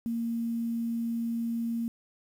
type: tone with quantisation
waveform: sine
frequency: 231.6 Hz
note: A#3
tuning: 11 cents flat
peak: -28 dBFS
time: 0.06-1.88 s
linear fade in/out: 0 ms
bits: 9
effects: none